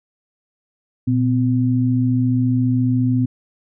sine tone pair together, 119.65 / 254 Hz, A#2 / B3, +46 / +49 cents, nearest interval octave + minor second, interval 1303 cents, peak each -17 dBFS, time 1.07-3.26 s, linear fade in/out 10 ms, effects none

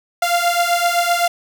sawtooth beating tone pair, 691 / 698.8 Hz, F5 / F5, -19 / +1 cents, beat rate 7.8 Hz, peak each -14 dBFS, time 0.22-1.28 s, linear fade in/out 5 ms, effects 7-bit

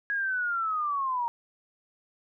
sine linear sweep, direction down, 1661.2 to 928 Hz, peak -26 dBFS, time 0.1-1.28 s, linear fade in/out 0 ms, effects none

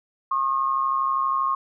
sine tone pair together, 1082 / 1214.5 Hz, C#6 / D#6, -42 / -42 cents, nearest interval major second, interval 200 cents, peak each -21 / -27 dBFS, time 0.31-1.55 s, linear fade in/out 5 ms, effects none

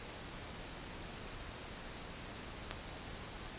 click, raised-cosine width 0.3 ms, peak -22 dBFS, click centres 2.711 s, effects pink hiss -47 dBFS RMS until 3.58 s + resampled to 8000 Hz

